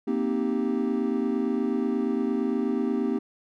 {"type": "chord", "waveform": "triangle", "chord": "C minor seventh", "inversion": "third", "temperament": "equal", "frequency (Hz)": [233.1, 261.6, 311.1, 392], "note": ["Bb3", "C4", "Eb4", "G4"], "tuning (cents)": [0, 0, 0, 0], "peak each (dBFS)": [-26, -26, -29, -28], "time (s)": [0.07, 3.19], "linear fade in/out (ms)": 10, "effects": []}